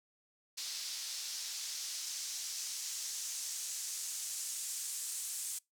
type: noise with band-pass filter sweep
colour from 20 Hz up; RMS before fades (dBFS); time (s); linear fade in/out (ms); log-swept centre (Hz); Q
white; -41; 0.57-5.59; 10; 4800 to 8100; 1.7
effects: noise-tail reverb RT60 0.2 s tail -25 dB re dry